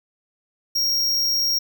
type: tone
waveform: square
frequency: 5588 Hz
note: F8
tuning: in tune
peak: -19 dBFS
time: 0.75-1.59 s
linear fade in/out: 10 ms
effects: none